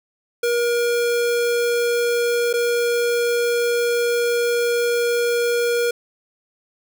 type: tone with dropouts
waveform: square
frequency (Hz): 475.8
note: A#4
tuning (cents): +35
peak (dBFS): -18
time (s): 0.43-5.91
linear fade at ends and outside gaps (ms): 5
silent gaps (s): 2.53-2.537
effects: 10-bit